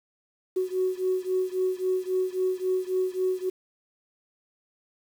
sine beating tone pair, 370 / 373.7 Hz, F#4 / F#4, 0 / +17 cents, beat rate 3.7 Hz, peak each -26 / -27 dBFS, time 0.56-3.5 s, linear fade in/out 10 ms, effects tanh soft clip ceiling -16 dBFS + 8-bit

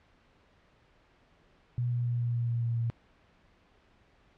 sine tone with pitch steps, 121.6 / 120.83 / 120.06 / 119.3 / 118.55 / 117.8 / 117.05 / 116.31 Hz, B2 / B2 / B2 / A#2 / A#2 / A#2 / A#2 / A#2, -26 / -37 / -48 / +41 / +30 / +19 / +8 / -3 cents, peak -27 dBFS, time 1.78-2.9 s, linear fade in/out 0 ms, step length 140 ms, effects pink hiss -64 dBFS RMS until 4.37 s + low-pass 3000 Hz 12 dB/octave

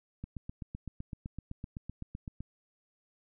click train, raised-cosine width 5 ms, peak -27 dBFS, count 18, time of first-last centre 0.24-2.406 s, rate 7.85 Hz, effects none

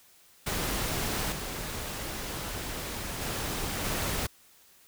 pink noise with level steps, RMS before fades -31 / -36 / -33 / -31 dBFS, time 0.46-4.27 s, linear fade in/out 10 ms, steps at 1.32 / 3.21 / 3.84 s, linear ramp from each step 2 ms, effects white hiss -59 dBFS RMS until 4.87 s

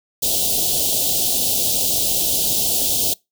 white band-stop noise, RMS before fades -19 dBFS, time 0.22-3.14 s, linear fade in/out 10 ms, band 760 to 3000 Hz, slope 48 dB/octave, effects noise-tail reverb RT60 0.2 s tail -24 dB re dry

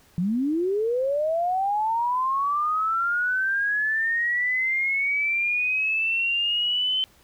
sine linear sweep, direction up, 164.7 to 3076 Hz, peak -21 dBFS, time 0.18-7.04 s, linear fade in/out 0 ms, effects pink hiss -57 dBFS RMS until 7.23 s

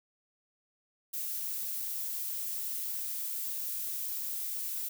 violet noise, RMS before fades -36 dBFS, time 1.13-4.89 s, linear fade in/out 10 ms, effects none

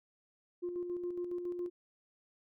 sine tone with tremolo, 352.9 Hz, F4, 18 cents sharp, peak -33 dBFS, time 0.62-1.7 s, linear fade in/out 20 ms, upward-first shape square, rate 7.2 Hz, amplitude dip 45%, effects tanh soft clip ceiling -30 dBFS

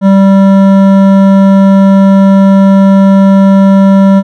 sine tone with hard clipping, 194.8 Hz, G3, 11 cents flat, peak -3 dBFS, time 0.01-4.23 s, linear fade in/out 50 ms, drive 12 dB, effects none

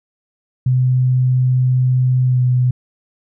sine tone with pitch glide, 127.5 to 125.6 Hz, C3 to B2, -44 to +30 cents, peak -11 dBFS, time 0.66-2.71 s, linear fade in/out 5 ms, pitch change -26 cents, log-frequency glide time 2.26-2.41 s, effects none

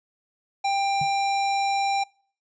square tone, 792 Hz, G5, 18 cents sharp, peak -22 dBFS, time 0.64-2.04 s, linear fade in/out 10 ms
sine tone with exponential decay, 146.8 Hz, D3, in tune, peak -26 dBFS, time 1.01-1.11 s, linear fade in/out 5 ms, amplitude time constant 20 ms
effects noise-tail reverb RT60 0.5 s tail -26 dB re dry + resampled to 16000 Hz

